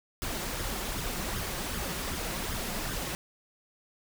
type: noise with flanger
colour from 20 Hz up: pink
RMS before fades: -34 dBFS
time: 0.22-3.15 s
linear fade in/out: 0 ms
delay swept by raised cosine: 0.58 to 5.68 ms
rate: 2.6 Hz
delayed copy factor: +0.6
effects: none